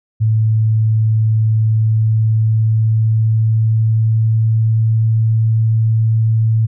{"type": "tone with pitch glide", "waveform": "sine", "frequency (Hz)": [110, 111.6], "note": ["A2", "A2"], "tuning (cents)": [0, 25], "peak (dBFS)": -10, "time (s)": [0.2, 6.67], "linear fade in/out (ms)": 20, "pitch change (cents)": 25, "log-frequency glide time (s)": [1.59, 5.1], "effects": []}